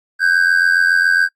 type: ring-modulated tone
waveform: triangle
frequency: 1568 Hz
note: G6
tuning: in tune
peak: -6 dBFS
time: 0.19-1.29 s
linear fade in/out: 50 ms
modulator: 43.6 Hz
effects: noise-tail reverb RT60 0.1 s tail -24 dB re dry + AAC 64 kbps